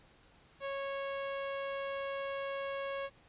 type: tone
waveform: sawtooth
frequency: 551 Hz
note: C#5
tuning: 11 cents flat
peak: -32 dBFS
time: 0.6-3.1 s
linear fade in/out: 50 ms
effects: pink hiss -63 dBFS RMS until 3.28 s + resampled to 8000 Hz